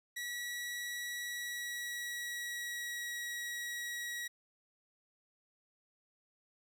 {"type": "tone with pitch glide", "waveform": "sawtooth", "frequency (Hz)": [1933, 1914.1], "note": ["B6", "A#6"], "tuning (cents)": [-38, 45], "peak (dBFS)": -35, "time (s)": [0.16, 4.28], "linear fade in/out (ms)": 10, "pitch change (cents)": -17, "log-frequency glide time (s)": [1.24, 3.11], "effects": []}